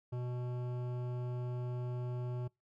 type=tone with hard clipping; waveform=sine; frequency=123.47 Hz; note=B2; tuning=in tune; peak=-38 dBFS; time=0.12-2.48 s; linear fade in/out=10 ms; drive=14 dB; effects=noise-tail reverb RT60 0.2 s tail -25 dB re dry